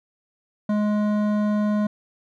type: tone with hard clipping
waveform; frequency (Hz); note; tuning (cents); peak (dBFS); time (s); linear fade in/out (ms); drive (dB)
sine; 209.5; G#3; +15; -21; 0.69-1.87; 5; 12
effects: none